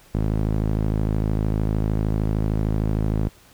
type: tone with band-pass filter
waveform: sawtooth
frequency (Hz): 53.2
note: G#1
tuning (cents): +42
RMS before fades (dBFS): -22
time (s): 0.14-3.29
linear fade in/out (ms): 10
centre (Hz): 170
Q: 0.61
effects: pink hiss -52 dBFS RMS until 3.53 s